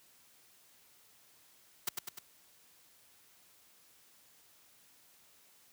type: noise with echo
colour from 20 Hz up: white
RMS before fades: -33 dBFS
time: 1.87-1.89 s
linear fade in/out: 5 ms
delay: 100 ms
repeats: 3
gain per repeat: -4 dB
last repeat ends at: 2.19 s
effects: white hiss -64 dBFS RMS until 5.72 s + high-pass 60 Hz 12 dB/octave